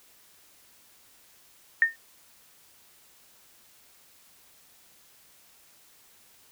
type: tone with exponential decay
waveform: sine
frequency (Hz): 1827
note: A#6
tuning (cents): -35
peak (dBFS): -13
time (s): 1.82-1.96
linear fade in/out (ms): 1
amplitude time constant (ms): 29
effects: white hiss -58 dBFS RMS until 6.51 s